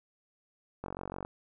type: click train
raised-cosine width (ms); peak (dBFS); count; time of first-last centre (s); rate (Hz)
1; -24; 20; 0.84-1.249; 46.4
effects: none